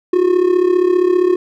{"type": "tone with amplitude modulation", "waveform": "triangle", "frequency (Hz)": 361.4, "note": "F#4", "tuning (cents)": -41, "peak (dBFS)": -5, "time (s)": [0.13, 1.36], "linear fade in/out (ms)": 5, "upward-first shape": "sine", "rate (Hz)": 35.1, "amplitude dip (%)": 75, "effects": []}